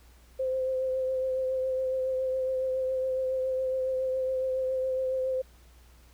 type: tone with vibrato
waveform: sine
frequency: 520 Hz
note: C5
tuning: 11 cents flat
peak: -26 dBFS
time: 0.39-5.42 s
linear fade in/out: 10 ms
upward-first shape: triangle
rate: 7.2 Hz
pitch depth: 23 cents each way
effects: added 60 Hz sine -54 dBFS peak until 6.13 s + pink hiss -61 dBFS RMS until 6.13 s